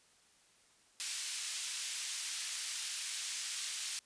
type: band-pass noise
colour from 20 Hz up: white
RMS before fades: -40 dBFS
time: 1-3.99 s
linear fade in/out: 0 ms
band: 2300 to 9200 Hz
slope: 12 dB/octave
effects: white hiss -67 dBFS RMS until 4.05 s + resampled to 22050 Hz